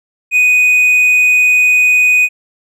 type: tone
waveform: triangle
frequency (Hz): 2489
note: D#7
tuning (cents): 0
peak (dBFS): -5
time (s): 0.31-2.29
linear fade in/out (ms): 50
effects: none